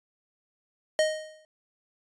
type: tone with exponential decay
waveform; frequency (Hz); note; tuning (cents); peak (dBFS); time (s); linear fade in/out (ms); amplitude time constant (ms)
square; 622.3; D#5; 0; -19; 0.99-1.45; 1; 100
effects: resampled to 22050 Hz